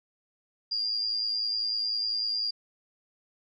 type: tone with amplitude modulation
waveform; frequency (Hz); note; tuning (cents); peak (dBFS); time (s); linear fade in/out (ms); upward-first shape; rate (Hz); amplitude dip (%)
sine; 4802; D8; +38; -24; 0.71-2.51; 10; sine; 110; 60
effects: none